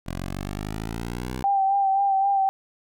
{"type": "exponential sweep", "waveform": "10% pulse", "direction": "up", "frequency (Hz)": [43.65, 65], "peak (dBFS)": -21, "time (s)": [0.06, 1.43], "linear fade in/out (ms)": 10}
{"type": "tone with vibrato", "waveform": "sine", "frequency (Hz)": 785, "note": "G5", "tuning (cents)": 2, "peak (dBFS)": -18, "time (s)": [1.44, 2.49], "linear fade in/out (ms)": 0, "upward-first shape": "sine", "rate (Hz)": 3.8, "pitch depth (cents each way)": 31}
{"effects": []}